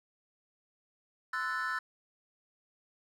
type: chord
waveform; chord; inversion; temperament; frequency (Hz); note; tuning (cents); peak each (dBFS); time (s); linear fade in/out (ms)
triangle; F# half-diminished seventh; second; equal with one note detuned; 1027.9 / 1318.5 / 1480 / 1760; C6 / E6 / F#6 / A6; -31 / 0 / 0 / 0; -38 / -34 / -34 / -34; 1.33-1.79; 5
effects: tanh soft clip ceiling -25 dBFS